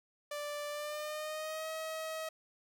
sawtooth tone with pitch glide, 587.3 to 636.8 Hz, D5 to D#5, 0 to +40 cents, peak -34 dBFS, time 0.31-2.29 s, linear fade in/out 5 ms, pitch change +140 cents, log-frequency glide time 0.69-1.69 s, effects none

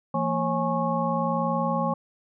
sine tone cluster, 169.2 / 230.2 / 543 / 834 / 1095 Hz, E3 / A#3 / C#5 / G#5 / C#6, +45 / -22 / -36 / +7 / -22 cents, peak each -29 dBFS, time 0.14-1.94 s, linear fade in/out 5 ms, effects none

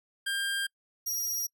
25% pulse tone pair in turn, 1598 / 5695 Hz, G6 / F8, +33 / +33 cents, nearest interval octave + minor seventh, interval 2200 cents, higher second, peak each -25 dBFS, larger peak neither, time 0.26-0.67 / 1.06-1.47 s, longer neither, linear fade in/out 10 ms, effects noise-tail reverb RT60 0.1 s tail -26 dB re dry

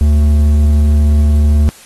sine tone with hard clipping, 74.2 Hz, D2, 18 cents sharp, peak -8 dBFS, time 0.01-1.69 s, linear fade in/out 0 ms, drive 6 dB, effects white hiss -39 dBFS RMS until 1.85 s + AAC 32 kbps

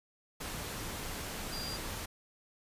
sine tone in noise, 4775 Hz, D8, 28 cents sharp, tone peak -40 dBFS, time 1.52-1.77 s, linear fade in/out 10 ms, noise pink, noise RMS -40 dBFS, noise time 0.4-2.06 s, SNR -3 dB, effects resampled to 32000 Hz

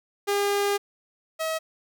sawtooth tone pair in turn, 404.3 / 640.5 Hz, G#4 / E5, -46 / -50 cents, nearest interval minor sixth, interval 796 cents, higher second, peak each -18 / -22 dBFS, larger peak first, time 0.27-0.78 / 1.39-1.59 s, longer first, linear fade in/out 20 ms, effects none

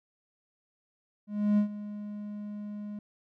triangle tone with ADSR envelope, 207.7 Hz, G#3, in tune, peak -18 dBFS, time 1.27-2.99 s, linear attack 310 ms, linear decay 99 ms, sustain -16 dB, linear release 3 ms, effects none

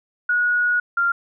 sine tone pair in turn, 1455 / 1390.9 Hz, F#6 / F6, -29 / -7 cents, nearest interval minor second, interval 78 cents, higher first, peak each -16 dBFS, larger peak neither, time 0.29-0.8 / 0.97-1.12 s, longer first, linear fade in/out 5 ms, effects none

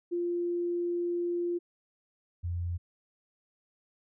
sine tone pair in turn, 347.9 / 86.97 Hz, F4 / F2, -7 / -7 cents, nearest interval 2 octaves, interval 2400 cents, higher first, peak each -28 / -30 dBFS, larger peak first, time 0.11-1.59 / 2.43-2.78 s, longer first, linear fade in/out 20 ms, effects none

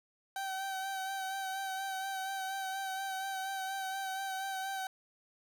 30% pulse tone with vibrato, 770 Hz, G5, 31 cents flat, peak -33 dBFS, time 0.36-4.87 s, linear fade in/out 2 ms, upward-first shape sine, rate 4.2 Hz, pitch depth 26 cents each way, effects none

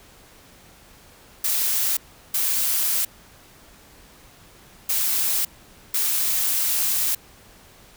blue noise bursts at uneven times, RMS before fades -22 dBFS, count 4, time 1.44-1.97 / 2.34-3.05 / 4.89-5.45 / 5.94-7.15 s, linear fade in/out 5 ms, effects pink hiss -50 dBFS RMS until 7.96 s

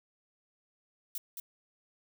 violet noise with echo, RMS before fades -37 dBFS, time 1.15-1.18 s, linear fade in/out 2 ms, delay 220 ms, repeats 1, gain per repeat -4 dB, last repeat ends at 1.4 s, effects none

